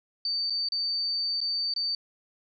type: tone with dropouts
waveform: sine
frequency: 4588 Hz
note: D8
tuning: 41 cents flat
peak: -26 dBFS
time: 0.25-1.95 s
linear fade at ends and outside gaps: 2 ms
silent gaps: 0.499-0.504 / 0.687-0.72 / 1.405-1.413 / 1.738-1.762 s
effects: none